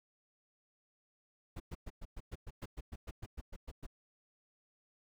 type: noise bursts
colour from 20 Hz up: brown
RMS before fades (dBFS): -43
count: 16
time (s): 1.56-3.866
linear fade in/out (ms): 10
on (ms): 41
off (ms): 110
effects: none